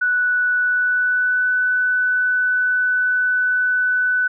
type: tone with pitch glide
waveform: sine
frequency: 1480 to 1496.3 Hz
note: F#6 to F#6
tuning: 0 to +19 cents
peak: -15 dBFS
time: 0.01-4.28 s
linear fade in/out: 10 ms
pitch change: +19 cents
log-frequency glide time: 0.6-1.5 s
effects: none